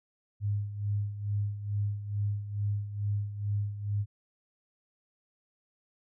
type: tone with tremolo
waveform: sine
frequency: 102.6 Hz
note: G#2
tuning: 21 cents flat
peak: -26 dBFS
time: 0.4-4.06 s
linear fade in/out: 50 ms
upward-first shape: sine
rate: 2.3 Hz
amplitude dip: 70%
effects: none